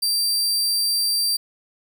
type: tone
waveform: sawtooth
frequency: 4699 Hz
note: D8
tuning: in tune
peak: -16 dBFS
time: 0.02-1.37 s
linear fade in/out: 10 ms
effects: none